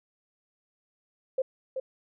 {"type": "tone with echo", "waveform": "sine", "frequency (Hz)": 524, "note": "C5", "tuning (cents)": 2, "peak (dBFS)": -23, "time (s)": [1.38, 1.42], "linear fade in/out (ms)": 5, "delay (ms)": 380, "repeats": 1, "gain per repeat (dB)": -6, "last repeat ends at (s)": 1.8, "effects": []}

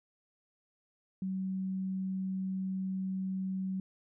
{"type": "tone", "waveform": "sine", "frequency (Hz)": 189.3, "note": "F#3", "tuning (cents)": 40, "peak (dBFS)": -32, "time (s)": [1.22, 3.8], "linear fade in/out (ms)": 2, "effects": []}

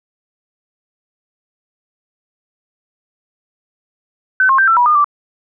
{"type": "tone with pitch steps", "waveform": "sine", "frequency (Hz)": [1523, 1071, 1568, 1339, 972, 1217, 1168], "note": ["F#6", "C6", "G6", "E6", "B5", "D#6", "D6"], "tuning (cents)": [50, 40, 0, 27, -28, -39, -10], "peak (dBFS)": -8, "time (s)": [4.4, 5.044], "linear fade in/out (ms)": 2, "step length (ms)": 92, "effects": []}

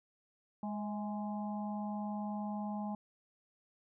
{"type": "harmonic tone with a mistuned harmonic", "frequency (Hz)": 207.7, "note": "G#3", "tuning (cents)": 0, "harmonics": [1, 3, 4, 5], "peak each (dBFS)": [-37, -48, -43, -52], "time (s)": [0.63, 2.95], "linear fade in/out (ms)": 2, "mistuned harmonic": 3, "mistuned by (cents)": 48, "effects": []}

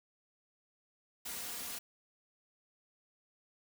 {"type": "noise with comb filter", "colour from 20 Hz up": "white", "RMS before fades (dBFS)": -42, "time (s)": [1.25, 1.79], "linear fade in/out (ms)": 10, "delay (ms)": 4.2, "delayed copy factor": 0.55, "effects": []}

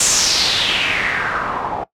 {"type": "noise with low-pass filter sweep", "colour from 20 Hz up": "white", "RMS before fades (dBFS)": -18, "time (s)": [0, 1.84], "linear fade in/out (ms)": 5, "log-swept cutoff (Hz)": [7700, 760], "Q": 3.6, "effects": ["noise-tail reverb RT60 0.1 s tail -18 dB re dry"]}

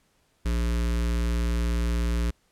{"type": "tone with notch filter", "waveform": "square", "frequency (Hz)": 58.27, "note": "A#1", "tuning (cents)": 0, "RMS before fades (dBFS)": -25, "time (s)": [0.45, 2.31], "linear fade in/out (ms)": 10, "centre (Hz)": 750, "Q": 1.6, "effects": ["pink hiss -67 dBFS RMS until 2.51 s", "low-pass 12000 Hz 12 dB/octave"]}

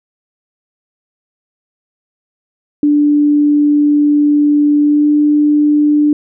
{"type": "tone with pitch glide", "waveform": "sine", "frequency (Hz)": [293.7, 296.6], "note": ["D4", "D4"], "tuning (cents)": [0, 17], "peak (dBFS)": -7, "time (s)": [2.83, 6.13], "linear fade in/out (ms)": 2, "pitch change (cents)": 17, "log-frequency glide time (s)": [4.81, 5.08], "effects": []}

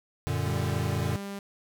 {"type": "chord", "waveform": "square", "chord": "Gb augmented", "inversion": "none", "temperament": "equal", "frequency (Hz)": [92.5, 116.54, 146.83], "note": ["Gb2", "Bb2", "D3"], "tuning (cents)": [0, 0, 0], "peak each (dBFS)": -32, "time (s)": [0.27, 1.16], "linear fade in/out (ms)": 0}
{"type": "tone with pitch glide", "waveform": "sawtooth", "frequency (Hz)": [196.2, 199.17], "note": ["G3", "G3"], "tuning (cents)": [2, 28], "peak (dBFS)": -31, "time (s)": [0.46, 1.39], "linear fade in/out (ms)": 2, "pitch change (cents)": 26, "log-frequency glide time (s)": [0.94, 1]}
{"effects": []}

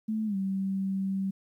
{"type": "tone with pitch glide", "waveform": "sine", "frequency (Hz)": [217.9, 193.01], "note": ["A3", "G3"], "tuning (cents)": [-17, -27], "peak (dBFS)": -27, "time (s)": [0.08, 1.31], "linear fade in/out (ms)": 10, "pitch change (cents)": -210, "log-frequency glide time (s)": [0.26, 0.36], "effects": ["11-bit"]}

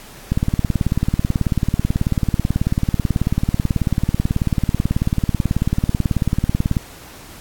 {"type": "click train", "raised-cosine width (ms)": 5, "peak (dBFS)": -4, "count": 119, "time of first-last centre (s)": [0.32, 6.768], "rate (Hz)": 18.3, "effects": ["pink hiss -40 dBFS RMS until 7.4 s", "AAC 64 kbps"]}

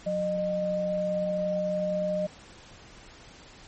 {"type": "tone pair together", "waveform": "sine", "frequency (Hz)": [181.65, 611], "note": ["F#3", "D#5"], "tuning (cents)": [-32, -32], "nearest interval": "octave + major sixth", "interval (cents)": 2100, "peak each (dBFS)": [-32, -26], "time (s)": [0.06, 2.27], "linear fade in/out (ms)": 10, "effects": ["pink hiss -50 dBFS RMS until 3.67 s", "MP3 32 kbps"]}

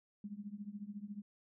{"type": "tone with tremolo", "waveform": "sine", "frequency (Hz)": 205.2, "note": "G#3", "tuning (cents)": -21, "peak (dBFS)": -39, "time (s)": [0.24, 1.22], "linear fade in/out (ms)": 2, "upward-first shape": "triangle", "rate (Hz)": 14, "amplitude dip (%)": 95, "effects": []}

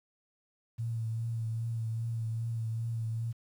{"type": "tone with vibrato", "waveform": "sine", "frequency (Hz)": 113.9, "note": "A#2", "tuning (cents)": -40, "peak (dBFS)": -31, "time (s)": [0.78, 3.33], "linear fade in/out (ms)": 20, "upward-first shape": "triangle", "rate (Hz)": 2.5, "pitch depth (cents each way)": 34, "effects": ["10-bit"]}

